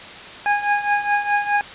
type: tone with tremolo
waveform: 25% pulse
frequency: 822 Hz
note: G#5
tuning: 18 cents flat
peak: -10 dBFS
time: 0.46-1.61 s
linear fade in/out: 0 ms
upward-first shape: triangle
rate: 4.8 Hz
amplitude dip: 80%
effects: white hiss -36 dBFS RMS until 1.74 s + resampled to 8000 Hz